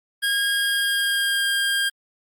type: tone with pitch glide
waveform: 25% pulse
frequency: 1629 to 1607.5 Hz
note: G#6 to G6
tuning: -34 to +43 cents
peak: -16 dBFS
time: 0.22-1.9 s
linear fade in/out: 20 ms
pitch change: -23 cents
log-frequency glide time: 0.53-1.45 s
effects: Opus 48 kbps

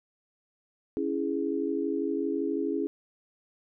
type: chord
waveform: sine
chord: C# minor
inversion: none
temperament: equal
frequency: 277.2 / 329.6 / 415.3 Hz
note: C#4 / E4 / G#4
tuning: 0 / 0 / 0 cents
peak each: -31 dBFS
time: 0.97-2.87 s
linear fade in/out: 0 ms
effects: none

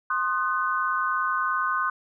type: tone cluster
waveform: sine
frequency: 1057 / 1234 / 1504 Hz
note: C6 / D#6 / F#6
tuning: +17 / -15 / +28 cents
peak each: -27 dBFS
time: 0.1-1.9 s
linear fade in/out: 5 ms
effects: none

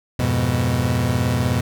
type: chord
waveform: 30% pulse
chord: F diminished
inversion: none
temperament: equal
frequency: 87.31 / 103.83 / 123.47 Hz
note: F2 / Ab2 / Cb3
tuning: 0 / 0 / 0 cents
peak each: -21 / -22 / -17 dBFS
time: 0.19-1.61 s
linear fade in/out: 5 ms
effects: none

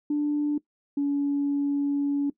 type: tone pair in turn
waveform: sine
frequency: 294.4 / 284 Hz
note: D4 / C#4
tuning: +4 / +42 cents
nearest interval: minor second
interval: 62 cents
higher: first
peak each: -21 dBFS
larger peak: neither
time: 0.1-0.58 / 0.97-2.3 s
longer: second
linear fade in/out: 5 ms
effects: noise-tail reverb RT60 0.1 s tail -20 dB re dry + tanh soft clip ceiling -18 dBFS

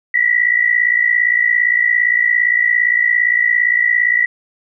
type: tone pair together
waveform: sine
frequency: 1922 / 1979.5 Hz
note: B6 / B6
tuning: -48 / +3 cents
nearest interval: minor second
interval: 51 cents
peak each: -14 dBFS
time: 0.14-4.26 s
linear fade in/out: 5 ms
effects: none

